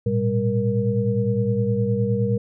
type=tone cluster; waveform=sine; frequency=110 / 119.7 / 198.5 / 471.1 Hz; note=A2 / A#2 / G3 / A#4; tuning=0 / +46 / +22 / +18 cents; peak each=-24 dBFS; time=0.06-2.38 s; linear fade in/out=5 ms; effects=none